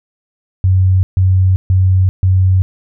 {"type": "tone bursts", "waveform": "sine", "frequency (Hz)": 93.5, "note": "F#2", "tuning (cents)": 19, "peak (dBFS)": -7, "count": 4, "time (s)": [0.64, 2.62], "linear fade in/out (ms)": 0, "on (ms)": 390, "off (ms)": 140, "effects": []}